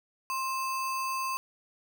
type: tone with sample-and-hold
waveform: sine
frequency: 1054 Hz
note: C6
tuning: 12 cents sharp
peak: -29 dBFS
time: 0.3-1.37 s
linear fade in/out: 0 ms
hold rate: 3675 Hz
effects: none